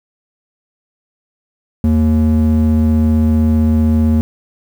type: ring-modulated tone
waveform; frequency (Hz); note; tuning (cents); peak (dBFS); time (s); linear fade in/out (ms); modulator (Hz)
triangle; 155.56; D#3; 0; -4; 1.84-4.21; 0; 73.9
effects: 7-bit